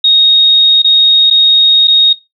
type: tone with dropouts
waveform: sine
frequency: 3736 Hz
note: A#7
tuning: 3 cents sharp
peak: -4 dBFS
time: 0.04-2.13 s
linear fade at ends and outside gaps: 5 ms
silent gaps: 0.82-0.844 / 1.301-1.309 / 1.873-1.88 s
effects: noise-tail reverb RT60 0.2 s tail -17 dB re dry